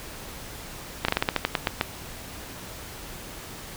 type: slowing click train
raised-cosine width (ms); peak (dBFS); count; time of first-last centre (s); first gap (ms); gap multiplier
0.3; -5; 11; 1.05-1.811; 34; 1.17
effects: pink hiss -40 dBFS RMS until 3.76 s